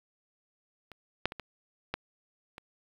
clicks, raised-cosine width 0.3 ms, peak -30 / -10 / -23 / -23 / -15 / -27 dBFS, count 6, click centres 0.917 / 1.256 / 1.321 / 1.397 / 1.94 / 2.581 s, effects low-pass 5000 Hz 12 dB/octave + 8-bit

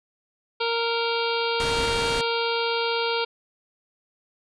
harmonic tone, 463.9 Hz, A#4, 8 cents flat, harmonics 1 / 2 / 3 / 5 / 6 / 7 / 8 / 9 / 10, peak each -26 / -29 / -31 / -33 / -34 / -34 / -35 / -36 / -36 dBFS, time 0.6-3.25 s, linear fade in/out 10 ms
pink noise, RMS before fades -30 dBFS, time 1.6-2.21 s, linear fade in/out 0 ms
effects resampled to 22050 Hz

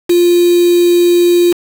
sine tone with quantisation, 349.2 Hz, F4, in tune, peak -6 dBFS, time 0.09-1.53 s, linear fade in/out 10 ms, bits 3, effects none

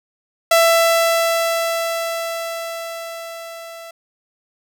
sawtooth tone with level ramp, 666 Hz, E5, 18 cents sharp, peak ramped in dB -6 to -30 dBFS, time 0.51-3.91 s, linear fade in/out 5 ms, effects none

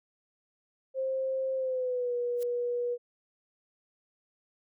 sine tone with pitch glide, 528 to 484.2 Hz, C5 to B4, +16 to -34 cents, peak -28 dBFS, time 0.94-2.98 s, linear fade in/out 50 ms, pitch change -150 cents, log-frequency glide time 1.55-2.15 s
blue noise with exponential growth, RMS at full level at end -41 dBFS, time 2.36-2.43 s, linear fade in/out 1 ms, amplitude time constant 15 ms
effects none

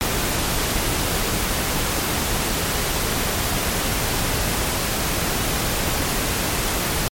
pink noise, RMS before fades -22 dBFS, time 0.01-7.08 s, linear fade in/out 0 ms, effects MP3 64 kbps

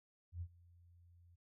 sine tone with ADSR envelope, 86.6 Hz, F2, 14 cents flat, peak -39 dBFS, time 0.32-1.36 s, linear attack 93 ms, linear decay 63 ms, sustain -23 dB, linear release 14 ms, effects none

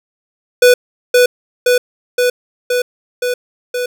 square tone with echo, 493.9 Hz, B4, in tune, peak -5 dBFS, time 0.62-0.74 s, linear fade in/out 5 ms, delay 520 ms, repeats 6, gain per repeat -2 dB, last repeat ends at 3.86 s, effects none

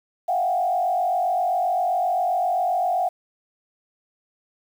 sine tone with frequency modulation, 725 Hz, F#5, 35 cents flat, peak -19 dBFS, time 0.28-3.09 s, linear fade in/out 10 ms, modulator 47.6 Hz, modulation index 1.1, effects 8-bit

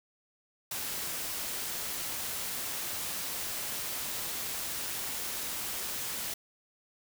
white noise, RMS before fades -36 dBFS, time 0.71-6.34 s, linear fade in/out 5 ms, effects none

